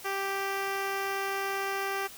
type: tone with notch filter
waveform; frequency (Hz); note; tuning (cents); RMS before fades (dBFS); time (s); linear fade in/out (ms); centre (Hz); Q
10% pulse; 392; G4; 0; -32; 0.04-2.08; 20; 8200; 0.79
effects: white hiss -47 dBFS RMS until 2.17 s